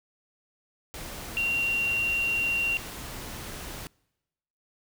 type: tone in noise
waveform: sine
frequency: 2757 Hz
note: F7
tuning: 23 cents flat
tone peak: -24 dBFS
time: 1.37-2.77 s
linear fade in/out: 0 ms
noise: pink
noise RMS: -39 dBFS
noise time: 0.94-3.87 s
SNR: +12 dB
effects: noise-tail reverb RT60 1.0 s tail -26 dB re dry